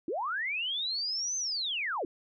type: linear two-way sweep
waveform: sine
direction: up then down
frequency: 285.2 to 6272 to 285.2 Hz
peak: -30 dBFS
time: 0.08-2.05 s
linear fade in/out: 2 ms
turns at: 1.37 s
effects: none